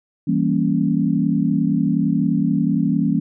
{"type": "chord", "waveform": "sine", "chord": "E diminished seventh", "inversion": "none", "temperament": "equal", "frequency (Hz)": [164.81, 196, 233.1, 277.2], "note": ["E3", "G3", "Bb3", "Db4"], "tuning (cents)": [0, 0, 0, 0], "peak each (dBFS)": -21, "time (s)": [0.27, 3.2], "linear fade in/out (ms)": 10, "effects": []}